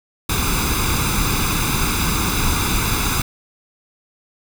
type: noise with comb filter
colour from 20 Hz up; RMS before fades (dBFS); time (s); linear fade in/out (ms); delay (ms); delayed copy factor
pink; -19; 0.29-3.22; 5; 0.81; +0.75
effects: none